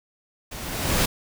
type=noise with level ramp; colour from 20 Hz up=pink; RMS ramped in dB=-37 to -19 dBFS; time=0.51-1.06 s; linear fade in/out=10 ms; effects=none